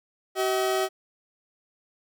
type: tone pair together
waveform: 30% pulse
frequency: 380.5 / 640 Hz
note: F#4 / D#5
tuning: +48 / +49 cents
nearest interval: major sixth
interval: 901 cents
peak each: -22 / -25 dBFS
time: 0.35-0.89 s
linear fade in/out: 50 ms
effects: none